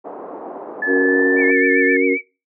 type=band-pass noise; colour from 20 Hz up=pink; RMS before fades=-32 dBFS; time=0.04-1.52 s; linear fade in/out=20 ms; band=320 to 910 Hz; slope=24 dB/octave
type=tone with pitch glide; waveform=sine; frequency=1727 to 1763.3 Hz; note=A6 to A6; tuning=-33 to +3 cents; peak=-17 dBFS; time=0.82-1.97 s; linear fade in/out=5 ms; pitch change=+36 cents; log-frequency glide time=0.98-1.27 s
type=chord; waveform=sine; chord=F# major; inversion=second; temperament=equal; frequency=277.2 / 370 / 466.2 Hz; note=C#4 / F#4 / A#4; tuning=0 / 0 / 0 cents; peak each=-18 dBFS; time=0.86-2.18 s; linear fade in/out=50 ms
type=tone with vibrato; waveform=sine; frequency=2226 Hz; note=C#7; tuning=7 cents sharp; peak=-20 dBFS; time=1.36-2.22 s; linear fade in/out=50 ms; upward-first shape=triangle; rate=7.6 Hz; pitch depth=84 cents each way
effects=noise-tail reverb RT60 0.3 s tail -23 dB re dry